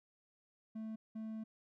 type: tone bursts at uneven times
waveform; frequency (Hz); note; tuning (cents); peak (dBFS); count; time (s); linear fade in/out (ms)
triangle; 220; A3; 0; -39; 2; 0.75-0.96 / 1.15-1.44; 10
effects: none